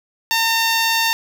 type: tone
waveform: 10% pulse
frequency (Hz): 909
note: A#5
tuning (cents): -44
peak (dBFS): -7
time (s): 0.31-1.13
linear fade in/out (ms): 0
effects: none